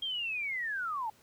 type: linear sweep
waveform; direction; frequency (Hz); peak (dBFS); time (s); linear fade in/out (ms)
sine; down; 3247 to 835; -32; 0.02-1.1; 5
effects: pink hiss -63 dBFS RMS until 1.22 s + high-pass 60 Hz 12 dB/octave